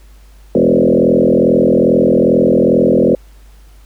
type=tone with frequency modulation; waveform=sine; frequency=369.7 Hz; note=F#4; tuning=1 cent flat; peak=-7 dBFS; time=0.55-3.15 s; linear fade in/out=2 ms; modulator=42.4 Hz; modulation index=4.5; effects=added 50 Hz sine -38 dBFS peak until 3.85 s + pink hiss -51 dBFS RMS until 3.85 s